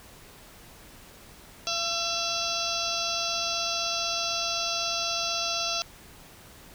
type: harmonic tone with a mistuned harmonic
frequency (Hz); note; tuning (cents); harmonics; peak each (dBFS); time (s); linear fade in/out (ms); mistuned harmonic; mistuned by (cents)
673; E5; +36; 1 / 2 / 4 / 5 / 6 / 7 / 8 / 9; -35 / -35 / -35 / -35 / -35 / -35 / -35 / -35; 1.67-5.82; 0; 1; +15
effects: pink hiss -50 dBFS RMS until 6.74 s